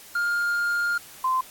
triangle / sine tone pair in turn, 1409 / 1034.7 Hz, F6 / C6, +15 / -20 cents, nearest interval perfect fourth, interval 535 cents, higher first, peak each -20 dBFS, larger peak neither, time 0.15-0.98 / 1.24-1.41 s, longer first, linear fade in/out 5 ms, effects white hiss -46 dBFS RMS until 1.5 s + AAC 64 kbps

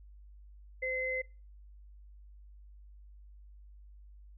sine tone pair together, 516 / 2055 Hz, C5 / C7, -24 / -32 cents, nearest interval 2 octaves, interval 2392 cents, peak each -36 / -33 dBFS, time 0.82-1.22 s, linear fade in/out 10 ms, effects noise-tail reverb RT60 0.3 s tail -22 dB re dry + added 50 Hz sine -51 dBFS peak until 4.37 s

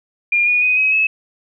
sine tone with pitch steps, 2409 / 2453 / 2497 / 2542 / 2588 Hz, D7 / D#7 / D#7 / D#7 / E7, +43 / -25 / +6 / +36 / -32 cents, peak -12 dBFS, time 0.32-1.07 s, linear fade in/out 5 ms, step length 150 ms, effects none

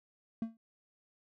triangle tone with exponential decay, 226 Hz, A3, 47 cents sharp, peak -27 dBFS, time 0.42-0.57 s, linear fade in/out 2 ms, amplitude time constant 32 ms, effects none

